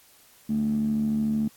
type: tone with band-pass filter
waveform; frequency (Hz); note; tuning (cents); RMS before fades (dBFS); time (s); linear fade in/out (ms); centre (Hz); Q
15% pulse; 73.42; D2; 0; -25; 0.49-1.48; 5; 220; 8.3
effects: white hiss -56 dBFS RMS until 1.56 s + AAC 64 kbps